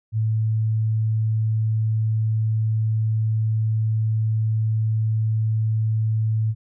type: tone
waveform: sine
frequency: 110 Hz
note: A2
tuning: in tune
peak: -18 dBFS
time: 0.12-6.55 s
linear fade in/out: 50 ms
effects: none